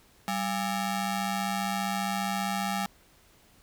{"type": "ring-modulated tone", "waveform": "sawtooth", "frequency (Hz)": 503, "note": "B4", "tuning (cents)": 32, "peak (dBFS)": -21, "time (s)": [0.28, 2.86], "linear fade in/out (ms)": 0, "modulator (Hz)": 309, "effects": ["pink hiss -60 dBFS RMS until 3.62 s"]}